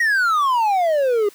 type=exponential sweep; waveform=triangle; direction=down; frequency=1920 to 397.9 Hz; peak=-13 dBFS; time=0-1.29 s; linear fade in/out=5 ms; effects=white hiss -48 dBFS RMS until 1.34 s + high-pass 200 Hz 12 dB/octave